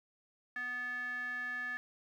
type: tone with band-pass filter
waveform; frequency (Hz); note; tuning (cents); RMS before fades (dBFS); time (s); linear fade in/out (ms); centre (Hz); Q
square; 246.9; B3; 0; -39; 0.56-1.77; 0; 1700; 9.9
effects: 12-bit